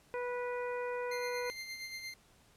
harmonic tone, 490.5 Hz, B4, 12 cents flat, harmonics 1 / 2 / 3 / 4 / 5, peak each -36 / -42 / -46 / -48 / -50 dBFS, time 0.14-1.5 s, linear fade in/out 0 ms
25% pulse tone with tremolo, 2093 Hz, C7, in tune, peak -36 dBFS, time 1.11-2.14 s, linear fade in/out 5 ms, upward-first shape sine, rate 8.6 Hz, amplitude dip 50%
effects pink hiss -65 dBFS RMS until 2.56 s + low-pass 12000 Hz 12 dB/octave

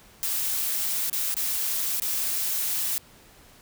blue noise with dropouts, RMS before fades -27 dBFS, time 0.23-2.98 s, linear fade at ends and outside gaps 0 ms, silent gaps 1.098-1.129 / 1.342-1.367 / 1.999-2.02 s, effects pink hiss -53 dBFS RMS until 3.61 s

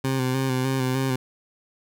20% pulse tone with vibrato, 130.81 Hz, C3, in tune, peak -17 dBFS, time 0.04-1.16 s, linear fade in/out 5 ms, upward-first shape square, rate 3.3 Hz, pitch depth 31 cents each way, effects none

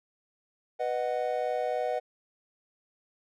triangle chord, B major, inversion none, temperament just, 493.9 / 617.4 / 740.8 Hz, B4 / D#5 / F#5, 0 / -14 / +2 cents, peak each -30 dBFS, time 0.79-2 s, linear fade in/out 20 ms, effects none

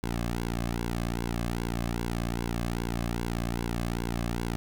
sawtooth tone with flanger, 58.27 Hz, A#1, in tune, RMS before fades -31 dBFS, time 0.03-4.56 s, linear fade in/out 0 ms, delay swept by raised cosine 1.6 to 2.16 ms, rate 2.5 Hz, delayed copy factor -0.85, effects none

